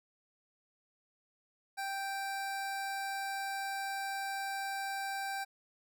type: tone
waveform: 25% pulse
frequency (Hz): 784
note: G5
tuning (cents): 0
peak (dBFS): -32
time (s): 1.77-5.45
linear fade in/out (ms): 20
effects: none